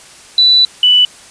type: tone pair in turn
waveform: sine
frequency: 3971 / 2975 Hz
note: B7 / F#7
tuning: +9 / +9 cents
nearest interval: perfect fourth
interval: 500 cents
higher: first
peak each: -5 dBFS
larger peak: neither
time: 0.38-0.65 / 0.83-1.05 s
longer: first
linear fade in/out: 2 ms
effects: white hiss -38 dBFS RMS until 1.3 s + resampled to 22050 Hz